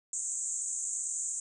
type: band-pass noise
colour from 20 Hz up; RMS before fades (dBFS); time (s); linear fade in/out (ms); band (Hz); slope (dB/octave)
white; -35; 0.13-1.4; 2; 6600 to 8300; 96
effects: none